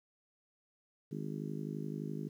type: harmonic tone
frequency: 51.7 Hz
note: G#1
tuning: 7 cents flat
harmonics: 3 / 4 / 5 / 6 / 7 / 8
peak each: -41 / -43 / -45 / -47 / -48 / -49 dBFS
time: 1.11-2.29 s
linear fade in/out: 10 ms
effects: 11-bit